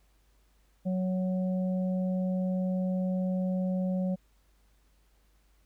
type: harmonic tone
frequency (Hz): 185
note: F#3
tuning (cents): 0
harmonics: 1 / 3 / 4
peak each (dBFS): -27 / -36 / -48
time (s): 0.85-4.16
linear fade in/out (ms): 20
effects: added 50 Hz sine -63 dBFS peak until 5.65 s + pink hiss -71 dBFS RMS until 5.65 s